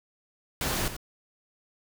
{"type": "noise with echo", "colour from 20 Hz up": "pink", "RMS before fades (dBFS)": -29, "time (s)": [0.61, 0.88], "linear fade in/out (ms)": 2, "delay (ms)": 86, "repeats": 1, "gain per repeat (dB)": -10, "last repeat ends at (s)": 0.966, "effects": []}